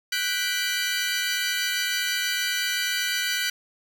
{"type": "chord", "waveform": "20% pulse", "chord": "G major seventh", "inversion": "third", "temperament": "equal", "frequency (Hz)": [1480, 1568, 1975.5, 2349], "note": ["F#6", "G6", "B6", "D7"], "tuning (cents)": [0, 0, 0, 0], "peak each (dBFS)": [-23, -27, -24, -27], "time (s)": [0.12, 3.5], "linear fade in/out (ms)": 5, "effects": []}